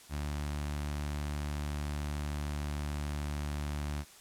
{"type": "tone with notch filter", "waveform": "sawtooth", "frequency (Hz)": 73.42, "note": "D2", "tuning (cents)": 0, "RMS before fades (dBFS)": -36, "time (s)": [0.09, 4.05], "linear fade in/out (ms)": 50, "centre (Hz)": 450, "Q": 1.7, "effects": ["white hiss -55 dBFS RMS until 4.2 s", "low-pass 11000 Hz 12 dB/octave"]}